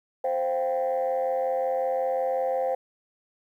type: chord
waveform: sine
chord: C suspended fourth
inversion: none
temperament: equal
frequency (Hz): 523.3 / 698.5 / 784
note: C5 / F5 / G5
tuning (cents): 0 / 0 / 0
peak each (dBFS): -24 / -30 / -29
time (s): 0.24-2.75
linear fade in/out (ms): 5
effects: tanh soft clip ceiling -18 dBFS + 10-bit